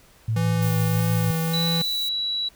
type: tone with tremolo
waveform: sine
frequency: 111.4 Hz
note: A2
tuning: 22 cents sharp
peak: -20 dBFS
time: 0.28-1.31 s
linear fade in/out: 5 ms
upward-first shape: sine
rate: 6.1 Hz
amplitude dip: 25%
type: tone with vibrato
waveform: square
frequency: 165.1 Hz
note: E3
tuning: 3 cents sharp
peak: -23 dBFS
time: 0.36-1.82 s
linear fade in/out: 5 ms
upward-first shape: sine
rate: 1.7 Hz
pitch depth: 22 cents each way
type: noise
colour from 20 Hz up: violet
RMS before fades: -34 dBFS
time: 0.62-2.09 s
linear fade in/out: 5 ms
type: tone with pitch glide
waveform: sine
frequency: 3951 to 3917 Hz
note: B7 to B7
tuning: 0 to -15 cents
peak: -23 dBFS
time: 1.53-2.49 s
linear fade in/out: 10 ms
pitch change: -15 cents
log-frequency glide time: 1.86-2.05 s
effects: pink hiss -54 dBFS RMS until 2.55 s